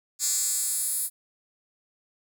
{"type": "tone with high-pass filter sweep", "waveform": "10% pulse", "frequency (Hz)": 295.9, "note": "D4", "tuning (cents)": 13, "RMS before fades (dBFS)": -27, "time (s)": [0.19, 1.1], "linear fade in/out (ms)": 50, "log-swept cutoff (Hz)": [6800, 11000], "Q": 2.6, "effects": []}